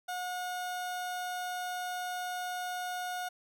30% pulse tone, 724 Hz, F#5, 38 cents flat, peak -32 dBFS, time 0.08-3.29 s, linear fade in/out 10 ms, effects none

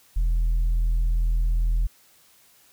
sine tone, 41.2 Hz, E1, in tune, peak -16 dBFS, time 0.16-1.87 s, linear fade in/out 10 ms, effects tanh soft clip ceiling -18 dBFS + white hiss -57 dBFS RMS until 2.72 s

